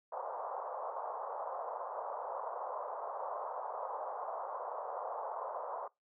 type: band-pass noise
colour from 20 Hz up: white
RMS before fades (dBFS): -41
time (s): 0.12-5.88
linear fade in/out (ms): 5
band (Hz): 500 to 1100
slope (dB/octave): 48
effects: noise-tail reverb RT60 0.2 s tail -23 dB re dry